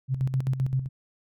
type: tone with tremolo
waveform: sine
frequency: 131.6 Hz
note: C3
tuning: 10 cents sharp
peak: -21 dBFS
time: 0.08-0.89 s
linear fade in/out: 50 ms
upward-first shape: square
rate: 7.7 Hz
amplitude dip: 65%
effects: none